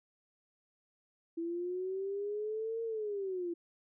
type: linear two-way sweep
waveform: sine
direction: up then down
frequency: 330 to 460 to 336.7 Hz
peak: -34 dBFS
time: 1.37-3.54 s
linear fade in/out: 10 ms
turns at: 2.83 s
effects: none

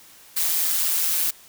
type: noise with amplitude modulation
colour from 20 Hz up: blue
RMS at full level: -20 dBFS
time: 0.36-1.31 s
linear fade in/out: 10 ms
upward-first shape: sine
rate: 166 Hz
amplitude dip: 50%
effects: white hiss -49 dBFS RMS until 1.48 s

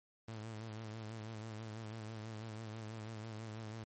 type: tone with vibrato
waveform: sawtooth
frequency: 110 Hz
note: A2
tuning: in tune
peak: -40 dBFS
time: 0.28-3.84 s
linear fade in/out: 5 ms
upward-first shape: sine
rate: 6.1 Hz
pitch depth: 53 cents each way
effects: MP3 32 kbps

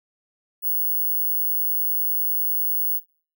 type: tone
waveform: sine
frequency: 15670 Hz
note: B9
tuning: 15 cents flat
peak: -19 dBFS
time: 0.62-3.01 s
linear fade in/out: 50 ms
effects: noise-tail reverb RT60 0.4 s tail -18 dB re dry

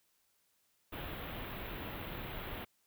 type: band-stop noise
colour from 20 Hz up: pink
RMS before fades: -43 dBFS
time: 0.92-2.65 s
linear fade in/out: 10 ms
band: 3600 to 13000 Hz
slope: 48 dB/octave
effects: white hiss -75 dBFS RMS until 2.86 s

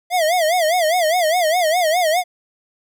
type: tone with vibrato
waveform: square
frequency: 672 Hz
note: E5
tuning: 33 cents sharp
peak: -15 dBFS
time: 0.1-2.24 s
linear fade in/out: 50 ms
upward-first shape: sine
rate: 4.9 Hz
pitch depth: 160 cents each way
effects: none

